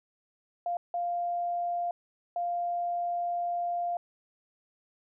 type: tone bursts at uneven times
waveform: sine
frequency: 698 Hz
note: F5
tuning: 1 cent flat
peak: -28 dBFS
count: 3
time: 0.66-0.77 / 0.94-1.91 / 2.36-3.97 s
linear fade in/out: 2 ms
effects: none